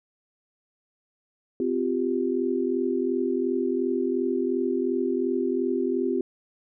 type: chord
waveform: sine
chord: C suspended fourth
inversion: none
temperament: equal with one note detuned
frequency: 257.6 / 349.2 / 392 Hz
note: C4 / F4 / G4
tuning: -27 / 0 / 0 cents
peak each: -27 dBFS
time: 1.6-6.21 s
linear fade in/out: 2 ms
effects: none